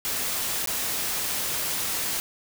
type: noise with dropouts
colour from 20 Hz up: white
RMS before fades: -28 dBFS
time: 0.05-2.2 s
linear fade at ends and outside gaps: 0 ms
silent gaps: 0.659-0.673 s
effects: none